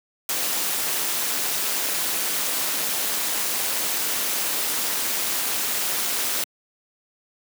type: noise with amplitude modulation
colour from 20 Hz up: white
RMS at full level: -22 dBFS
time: 0.29-6.44 s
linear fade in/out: 2 ms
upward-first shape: sine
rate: 213 Hz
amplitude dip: 60%
effects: high-pass 200 Hz 12 dB/octave